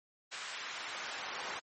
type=noise with high-pass filter sweep; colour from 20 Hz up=brown; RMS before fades=-42 dBFS; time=0.31-1.6 s; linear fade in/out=20 ms; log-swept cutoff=1900 to 960 Hz; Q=0.8; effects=MP3 32 kbps